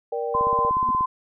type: chord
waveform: sine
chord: G minor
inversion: first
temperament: just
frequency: 470.4 / 588 / 784 Hz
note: Bb4 / D5 / G5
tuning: +16 / +2 / 0 cents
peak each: -26 / -31 / -31 dBFS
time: 0.12-0.7 s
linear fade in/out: 5 ms
type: tone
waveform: sine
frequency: 1030 Hz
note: C6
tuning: 28 cents flat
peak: -19 dBFS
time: 0.34-1.06 s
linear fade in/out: 10 ms
type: click train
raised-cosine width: 3 ms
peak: -22 dBFS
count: 12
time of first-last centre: 0.35-1.009 s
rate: 16.7 Hz
type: tone with exponential growth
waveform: sine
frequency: 238.9 Hz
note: A#3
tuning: 43 cents sharp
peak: -27 dBFS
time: 0.79-0.91 s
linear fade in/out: 5 ms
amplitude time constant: 24 ms
effects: none